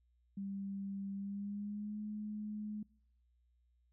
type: tone with pitch glide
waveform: sine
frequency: 197.1 to 211.2 Hz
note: G3 to G#3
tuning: +10 to +29 cents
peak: -39 dBFS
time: 0.37-2.83 s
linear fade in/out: 5 ms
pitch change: +119 cents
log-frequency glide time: 1.14-1.99 s
effects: noise-tail reverb RT60 0.7 s tail -26 dB re dry + added 60 Hz sine -70 dBFS peak until 3.92 s